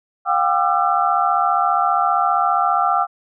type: tone cluster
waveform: sine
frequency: 714 / 789 / 1191 / 1350 Hz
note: F5 / G5 / D6 / E6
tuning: +38 / +11 / +24 / +41 cents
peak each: -20 dBFS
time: 0.25-3.07 s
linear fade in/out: 50 ms
effects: none